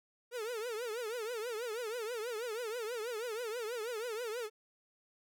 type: tone with vibrato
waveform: 45% pulse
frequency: 459.8 Hz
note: A#4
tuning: 24 cents flat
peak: -37 dBFS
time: 0.31-4.5 s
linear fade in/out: 50 ms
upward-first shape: triangle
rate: 6.2 Hz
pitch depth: 180 cents each way
effects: none